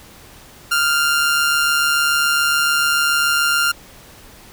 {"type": "tone with amplitude modulation", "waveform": "sawtooth", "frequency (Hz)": 1396.9, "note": "F6", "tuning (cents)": 0, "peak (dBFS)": -9, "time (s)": [0.71, 3.72], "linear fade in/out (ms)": 10, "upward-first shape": "sine", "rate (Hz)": 147, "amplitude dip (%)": 40, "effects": ["pink hiss -43 dBFS RMS until 4.52 s"]}